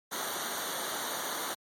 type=noise with comb filter; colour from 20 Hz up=pink; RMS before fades=-35 dBFS; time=0.11-1.55 s; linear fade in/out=20 ms; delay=0.39 ms; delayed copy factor=-0.8; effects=high-pass 200 Hz 12 dB/octave + MP3 64 kbps